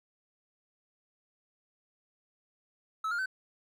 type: tone with pitch steps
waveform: triangle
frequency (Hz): 1300 / 1409.5 / 1528.2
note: E6 / F6 / G6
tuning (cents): -24 / +16 / -44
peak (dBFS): -28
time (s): 3.04-3.259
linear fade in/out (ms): 5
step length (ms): 73
effects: none